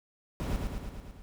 brown noise with echo, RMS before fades -32 dBFS, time 0.4-0.56 s, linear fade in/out 0 ms, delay 110 ms, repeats 6, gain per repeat -3 dB, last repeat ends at 1.22 s, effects none

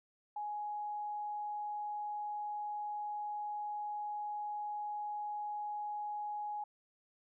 sine tone, 835 Hz, G#5, 9 cents sharp, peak -37 dBFS, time 0.36-6.64 s, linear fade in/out 5 ms, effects none

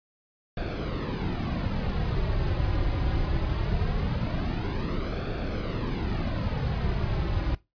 brown noise with flanger, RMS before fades -28 dBFS, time 0.57-7.55 s, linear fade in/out 2 ms, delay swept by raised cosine 1 to 4.6 ms, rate 0.21 Hz, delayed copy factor -0.6, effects noise-tail reverb RT60 0.2 s tail -18 dB re dry + resampled to 11025 Hz

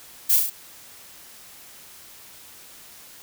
violet noise with echo, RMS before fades -18 dBFS, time 0.29-0.37 s, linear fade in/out 10 ms, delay 33 ms, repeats 4, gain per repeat -3 dB, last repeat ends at 0.502 s, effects white hiss -46 dBFS RMS until 3.22 s

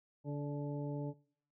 harmonic tone with a mistuned harmonic, 144.2 Hz, D3, 31 cents flat, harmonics 1 / 2 / 3 / 4 / 6, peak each -38 / -42 / -47 / -47 / -53 dBFS, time 0.24-1.14 s, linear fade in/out 50 ms, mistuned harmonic 4, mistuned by +25 cents, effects noise-tail reverb RT60 0.6 s tail -22 dB re dry

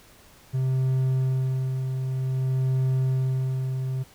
triangle tone with tremolo, 130.81 Hz, C3, in tune, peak -18 dBFS, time 0.53-4.04 s, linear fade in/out 20 ms, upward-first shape sine, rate 0.53 Hz, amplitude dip 45%, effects pink hiss -53 dBFS RMS until 4.14 s

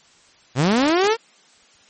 sawtooth linear sweep, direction up, 116 to 468.9 Hz, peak -11 dBFS, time 0.55-1.17 s, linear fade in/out 50 ms, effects white hiss -53 dBFS RMS until 1.89 s + MP3 32 kbps

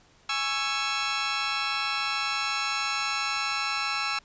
15% pulse chord, C# minor, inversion second, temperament just, 831.5 / 1108.7 / 1330.5 Hz, G#5 / C#6 / E6, +2 / 0 / +16 cents, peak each -27 / -26 / -22 dBFS, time 0.29-4.19 s, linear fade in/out 5 ms, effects pink hiss -59 dBFS RMS until 4.24 s + resampled to 16000 Hz

